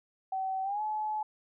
sine tone with pitch glide, 763 to 856.4 Hz, G5 to A5, -47 to -47 cents, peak -30 dBFS, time 0.32-1.23 s, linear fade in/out 5 ms, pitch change +200 cents, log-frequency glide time 0.63-0.82 s, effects none

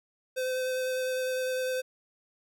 square tone with vibrato, 513 Hz, C5, 34 cents flat, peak -29 dBFS, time 0.36-1.82 s, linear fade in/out 20 ms, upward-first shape sine, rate 9.9 Hz, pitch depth 10 cents each way, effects none

